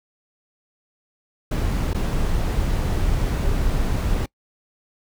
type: noise with dropouts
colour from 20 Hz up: brown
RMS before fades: -21 dBFS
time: 1.51-4.26 s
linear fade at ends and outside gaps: 5 ms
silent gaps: 1.934-1.945 s
effects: noise-tail reverb RT60 0.1 s tail -24 dB re dry